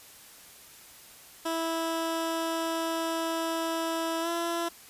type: tone with pitch glide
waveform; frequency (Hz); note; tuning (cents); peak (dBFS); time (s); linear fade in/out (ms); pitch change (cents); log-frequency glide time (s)
15% pulse; 328.1 to 338.5; E4 to E4; -8 to +46; -22; 1.45-4.69; 10; +54; 4.21-4.28
effects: white hiss -51 dBFS RMS until 4.89 s + resampled to 32000 Hz